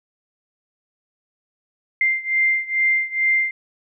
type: beating tone pair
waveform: sine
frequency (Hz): 2093 / 2095.3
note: C7 / C7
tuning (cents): 0 / +2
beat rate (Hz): 2.3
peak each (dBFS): -19 / -21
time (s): 2.01-3.51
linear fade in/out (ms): 2
effects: none